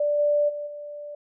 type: tone with level steps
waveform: sine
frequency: 587.3 Hz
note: D5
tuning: in tune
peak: -20 / -18 / -29 / -34 dBFS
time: 0-1.15 s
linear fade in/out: 5 ms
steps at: 0.18 / 0.48 / 0.66 s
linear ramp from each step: 20 ms
effects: none